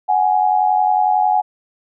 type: tone pair together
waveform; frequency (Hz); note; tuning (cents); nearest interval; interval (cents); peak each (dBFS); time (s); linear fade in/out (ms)
sine; 743 / 834; F#5 / G#5; +7 / +7; major second; 200; -15; 0.08-1.42; 20
effects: none